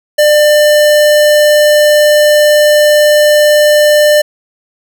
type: tone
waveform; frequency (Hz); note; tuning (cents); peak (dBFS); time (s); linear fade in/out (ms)
square; 597; D5; +28; -5; 0.18-4.22; 10
effects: none